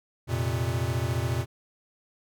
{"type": "chord", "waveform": "square", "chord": "F suspended fourth", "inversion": "none", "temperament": "equal", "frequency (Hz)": [87.31, 116.54, 130.81], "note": ["F2", "Bb2", "C3"], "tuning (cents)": [0, 0, 0], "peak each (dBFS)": [-32, -29, -32], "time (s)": [0.27, 1.46], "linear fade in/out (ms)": 50, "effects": []}